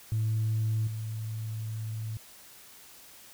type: tone with level steps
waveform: sine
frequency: 110 Hz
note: A2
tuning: in tune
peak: -24 / -32 dBFS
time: 0.12-2.17 s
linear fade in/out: 0 ms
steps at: 0.87 s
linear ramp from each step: 5 ms
effects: tanh soft clip ceiling -22 dBFS + white hiss -52 dBFS RMS until 3.33 s